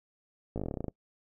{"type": "slowing click train", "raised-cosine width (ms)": 2, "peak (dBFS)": -21, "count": 13, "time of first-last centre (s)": [0.56, 0.883], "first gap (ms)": 17, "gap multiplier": 1.08, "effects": ["noise-tail reverb RT60 0.1 s tail -23 dB re dry"]}